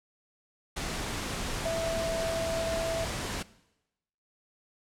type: tone in noise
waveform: sine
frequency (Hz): 659.3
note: E5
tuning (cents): 0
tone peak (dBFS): -28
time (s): 1.65-3.05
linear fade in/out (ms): 10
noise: pink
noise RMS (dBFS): -34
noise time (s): 0.76-3.43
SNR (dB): +3
effects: noise-tail reverb RT60 0.9 s tail -19 dB re dry + low-pass 9000 Hz 12 dB/octave